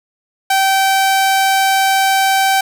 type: tone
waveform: sawtooth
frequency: 774 Hz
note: G5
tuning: 22 cents flat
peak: -7 dBFS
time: 0.5-2.61 s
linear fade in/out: 5 ms
effects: none